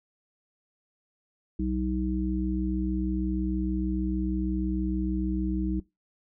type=harmonic tone; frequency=63.2 Hz; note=B1; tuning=41 cents sharp; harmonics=1 / 3 / 5; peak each=-30 / -30 / -30 dBFS; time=1.59-5.8 s; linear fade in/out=5 ms; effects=noise-tail reverb RT60 0.2 s tail -20 dB re dry